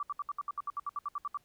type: tone bursts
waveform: sine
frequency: 1160 Hz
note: D6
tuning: 22 cents flat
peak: -32 dBFS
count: 15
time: 0-1.373 s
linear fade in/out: 2 ms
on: 29 ms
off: 67 ms
effects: pink hiss -70 dBFS RMS until 1.44 s